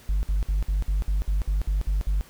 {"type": "tone bursts", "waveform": "sine", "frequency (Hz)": 49.36, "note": "G1", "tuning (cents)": 13, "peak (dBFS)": -18, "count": 11, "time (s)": [0.09, 2.21], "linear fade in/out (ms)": 0, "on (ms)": 140, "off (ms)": 58, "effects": ["tanh soft clip ceiling -19 dBFS", "pink hiss -51 dBFS RMS until 2.29 s"]}